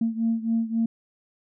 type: beating tone pair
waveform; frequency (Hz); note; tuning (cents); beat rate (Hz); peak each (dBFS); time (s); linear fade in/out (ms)
sine; 226.3 / 230; A3 / A#3; +49 / -23; 3.7; -23 / -26; 0.01-0.86; 5
effects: tanh soft clip ceiling -15 dBFS